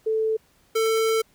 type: tone pair in turn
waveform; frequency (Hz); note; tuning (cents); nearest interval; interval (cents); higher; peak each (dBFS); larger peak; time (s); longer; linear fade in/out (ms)
sine / square; 440 / 445.6; A4 / A4; 0 / +22; unison; 22; second; -20; neither; 0.06-0.37 / 0.75-1.22; second; 10
effects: pink hiss -61 dBFS RMS until 1.34 s